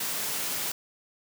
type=high-pass noise; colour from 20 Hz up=white; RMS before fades=-31 dBFS; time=0-0.72 s; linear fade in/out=5 ms; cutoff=110 Hz; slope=48 dB/octave; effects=none